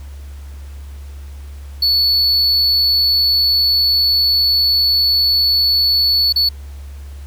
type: tone with dropouts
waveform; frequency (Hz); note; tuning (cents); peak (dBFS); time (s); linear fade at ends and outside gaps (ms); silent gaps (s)
triangle; 4435; C#8; 0; -10; 1.82-6.49; 5; 6.326-6.359
effects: added 70 Hz sine -29 dBFS peak until 7.26 s + pink hiss -47 dBFS RMS until 7.26 s